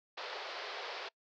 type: band-pass noise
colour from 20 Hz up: pink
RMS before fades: -43 dBFS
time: 0.17-1.09 s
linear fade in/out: 10 ms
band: 410 to 5000 Hz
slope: 48 dB/octave
effects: noise-tail reverb RT60 0.1 s tail -24 dB re dry